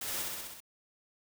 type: noise with echo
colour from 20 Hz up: white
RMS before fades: -38 dBFS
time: 0.01-0.22 s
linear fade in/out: 5 ms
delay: 64 ms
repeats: 6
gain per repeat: -2 dB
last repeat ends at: 0.604 s
effects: none